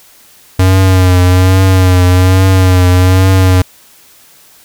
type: tone with vibrato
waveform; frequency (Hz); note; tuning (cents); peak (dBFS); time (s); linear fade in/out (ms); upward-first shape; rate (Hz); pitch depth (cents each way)
square; 92.5; F#2; 0; -5; 0.59-3.62; 5; triangle; 1.2; 51
effects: white hiss -42 dBFS RMS until 4.64 s

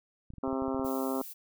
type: clicks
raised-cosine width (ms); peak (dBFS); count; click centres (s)
5; -33; 10; 0.304 / 0.337 / 0.383 / 0.478 / 0.529 / 0.622 / 0.681 / 0.746 / 0.796 / 0.848
type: harmonic tone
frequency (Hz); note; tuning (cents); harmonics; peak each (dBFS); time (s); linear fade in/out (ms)
132.9; C3; +27; 2 / 3 / 4 / 5 / 6 / 7 / 8 / 9 / 10; -32 / -36 / -38 / -40 / -42 / -43 / -44 / -45 / -46; 0.43-1.22; 5
type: noise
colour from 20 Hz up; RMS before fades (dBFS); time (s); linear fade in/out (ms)
violet; -44; 0.84-1.34; 20
effects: none

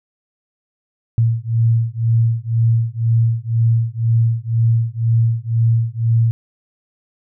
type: beating tone pair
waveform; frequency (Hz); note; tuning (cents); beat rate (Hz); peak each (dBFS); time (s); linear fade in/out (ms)
sine; 113.8 / 115.8; A#2 / A#2; -41 / -11; 2; -16; 1.18-6.31; 0
effects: none

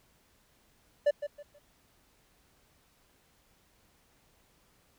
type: tone with echo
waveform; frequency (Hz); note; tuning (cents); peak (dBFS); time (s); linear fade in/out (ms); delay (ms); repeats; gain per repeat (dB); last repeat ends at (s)
triangle; 583; D5; -13; -19; 1.06-1.11; 10; 160; 3; -11; 1.59
effects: pink hiss -67 dBFS RMS until 4.98 s

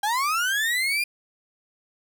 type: linear sweep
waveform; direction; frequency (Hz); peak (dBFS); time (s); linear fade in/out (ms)
35% pulse; up; 794 to 2438; -20; 0.03-1.04; 5
effects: none

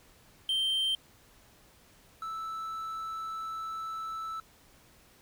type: tone pair in turn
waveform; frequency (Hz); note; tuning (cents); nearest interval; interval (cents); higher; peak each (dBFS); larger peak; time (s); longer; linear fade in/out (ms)
triangle; 3136 / 1315.6; G7 / E6; 0 / -4; octave + minor third; 1504; first; -25 / -33; first; 0.49-0.95 / 2.22-4.4; second; 2
effects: pink hiss -60 dBFS RMS until 5.21 s

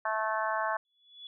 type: harmonic tone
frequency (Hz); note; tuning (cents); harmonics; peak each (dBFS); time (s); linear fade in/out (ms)
218.3; A3; -13; 3 / 4 / 5 / 6 / 7 / 8; -34 / -34 / -33 / -41 / -36 / -39; 0.05-0.77; 5
type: tone with exponential growth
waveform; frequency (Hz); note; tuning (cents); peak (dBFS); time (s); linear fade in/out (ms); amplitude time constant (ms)
sine; 3418; G#7; +49; -40; 0.85-1.27; 1; 91
effects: none

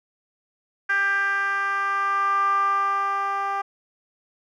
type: tone with band-pass filter sweep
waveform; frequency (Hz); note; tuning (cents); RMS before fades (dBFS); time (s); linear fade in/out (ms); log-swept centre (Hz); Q
10% pulse; 396; G4; +18; -23; 0.89-3.62; 10; 1600 to 970; 6.1
effects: none

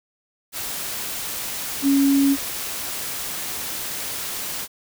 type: tone in noise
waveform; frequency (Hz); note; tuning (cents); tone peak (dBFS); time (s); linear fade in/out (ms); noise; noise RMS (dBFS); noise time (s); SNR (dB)
sine; 277.2; C#4; 0; -14; 1.82-2.37; 50; white; -29; 0.52-4.68; +12
effects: none

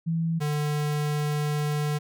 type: tone pair in turn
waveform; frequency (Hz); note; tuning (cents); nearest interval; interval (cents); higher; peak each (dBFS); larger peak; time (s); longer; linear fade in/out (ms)
sine / square; 164.81 / 148.74; E3 / D3; 0 / +22; major second; 178; first; -23 / -25; first; 0.06-0.4 / 0.4-1.99; second; 20
effects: none

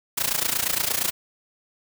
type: noise with amplitude modulation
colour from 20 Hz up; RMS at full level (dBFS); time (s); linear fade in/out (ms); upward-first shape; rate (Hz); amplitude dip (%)
white; -21; 0.17-1.11; 10; sine; 28.6; 85
effects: none

